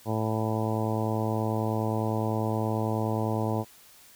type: harmonic tone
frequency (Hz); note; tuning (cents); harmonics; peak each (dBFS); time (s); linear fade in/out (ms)
109.6; A2; -6; 1 / 2 / 3 / 4 / 5 / 6 / 7 / 8 / 9; -29 / -32 / -34 / -35 / -36 / -37 / -37 / -38 / -39; 0.05-3.65; 50
effects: white hiss -54 dBFS RMS until 4.15 s